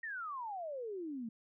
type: exponential sweep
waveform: sine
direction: down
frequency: 1889 to 217 Hz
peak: -39 dBFS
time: 0.03-1.29 s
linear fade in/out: 5 ms
effects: none